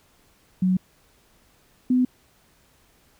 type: tone pair in turn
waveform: sine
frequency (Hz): 185 / 252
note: F#3 / B3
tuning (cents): 0 / +35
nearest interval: perfect fourth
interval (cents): 535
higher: second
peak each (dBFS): -17 / -16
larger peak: second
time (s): 0.62-0.77 / 1.9-2.05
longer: neither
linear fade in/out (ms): 5
effects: pink hiss -60 dBFS RMS until 3.19 s